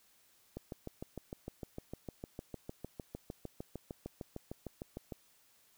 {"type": "click train", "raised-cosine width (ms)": 2, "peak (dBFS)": -28, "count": 31, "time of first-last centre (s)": [0.57, 5.122], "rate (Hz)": 6.59, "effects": ["white hiss -68 dBFS RMS until 5.77 s"]}